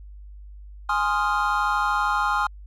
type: chord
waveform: triangle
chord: F minor seventh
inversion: first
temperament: equal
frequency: 830.6 / 1046.5 / 1244.5 / 1396.9 Hz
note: Ab5 / C6 / Eb6 / F6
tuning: 0 / 0 / 0 / 0 cents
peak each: -24 dBFS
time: 0.89-2.47 s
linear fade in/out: 5 ms
effects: added 50 Hz sine -39 dBFS peak until 2.66 s